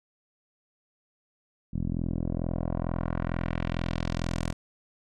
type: tone with low-pass filter sweep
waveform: 10% pulse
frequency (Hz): 42.22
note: E1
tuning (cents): +42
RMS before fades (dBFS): -30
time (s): 1.73-4.53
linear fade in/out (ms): 10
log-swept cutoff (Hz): 210 to 9100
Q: 1.2
effects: none